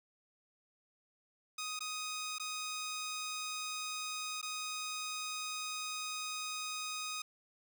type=tone with dropouts; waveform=10% pulse; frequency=1250 Hz; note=D#6; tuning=8 cents sharp; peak=-30 dBFS; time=1.58-7.22 s; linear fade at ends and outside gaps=5 ms; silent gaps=1.792-1.805 / 2.384-2.397 / 4.415-4.427 s; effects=none